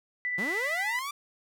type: tone with tremolo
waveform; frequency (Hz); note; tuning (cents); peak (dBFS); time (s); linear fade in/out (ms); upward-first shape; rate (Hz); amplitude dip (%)
sine; 1982; B6; +6; -27; 0.25-0.99; 0; sine; 13; 30
type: linear sweep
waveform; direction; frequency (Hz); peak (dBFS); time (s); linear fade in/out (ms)
sawtooth; up; 163.8 to 1187; -29; 0.38-1.11; 5
effects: none